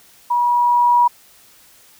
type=tone with level ramp; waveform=sine; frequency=965 Hz; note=B5; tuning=40 cents flat; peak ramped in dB=-14 to -9 dBFS; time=0.3-1.08 s; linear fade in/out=10 ms; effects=white hiss -49 dBFS RMS until 1.99 s